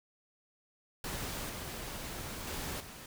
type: noise with level steps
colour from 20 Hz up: pink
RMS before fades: -39 / -42 / -39 / -48 dBFS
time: 1.04-3.06 s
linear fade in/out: 2 ms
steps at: 1.49 / 2.47 / 2.8 s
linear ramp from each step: 5 ms
effects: none